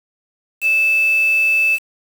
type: tone with quantisation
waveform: sine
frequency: 2628 Hz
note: E7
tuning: 6 cents flat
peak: -12 dBFS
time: 0.61-1.79 s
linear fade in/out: 50 ms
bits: 5
effects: none